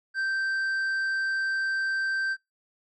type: tone with tanh clipping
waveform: sine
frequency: 1563 Hz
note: G6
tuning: 6 cents flat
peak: -26 dBFS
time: 0.14-2.37 s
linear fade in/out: 50 ms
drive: 5 dB
effects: noise-tail reverb RT60 0.2 s tail -25 dB re dry